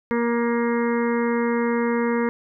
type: harmonic tone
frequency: 235.6 Hz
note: A#3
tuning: 19 cents sharp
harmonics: 1 / 2 / 4 / 5 / 6 / 7 / 8 / 9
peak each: -22 / -23 / -30 / -34 / -37 / -36 / -35 / -36 dBFS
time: 0.11-2.29 s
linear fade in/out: 0 ms
effects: none